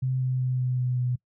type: tone with pitch steps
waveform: sine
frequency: 129.7 / 128.66 / 127.62 / 126.59 / 125.57 / 124.56 Hz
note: C3 / C3 / C3 / B2 / B2 / B2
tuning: -15 / -29 / -43 / +43 / +29 / +15 cents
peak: -23 dBFS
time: 0.02-1.16 s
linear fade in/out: 10 ms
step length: 190 ms
effects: noise-tail reverb RT60 0.1 s tail -23 dB re dry